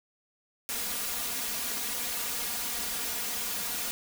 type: noise with comb filter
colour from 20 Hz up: white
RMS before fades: -33 dBFS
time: 0.69-3.91 s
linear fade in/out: 0 ms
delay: 4.2 ms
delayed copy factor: +0.95
effects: none